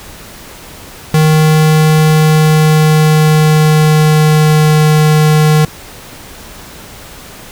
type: tone with pitch glide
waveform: square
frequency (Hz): 155.6 to 153.46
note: D#3 to D#3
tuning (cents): 0 to -24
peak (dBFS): -6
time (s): 1.14-5.65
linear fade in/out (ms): 2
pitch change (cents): -24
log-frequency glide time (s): 2.06-4.89
effects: pink hiss -32 dBFS RMS until 7.51 s